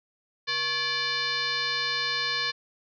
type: tone with frequency modulation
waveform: sine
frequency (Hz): 2960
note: F#7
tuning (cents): 0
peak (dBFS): -25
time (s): 0.47-2.52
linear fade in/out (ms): 20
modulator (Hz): 620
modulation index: 3
effects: none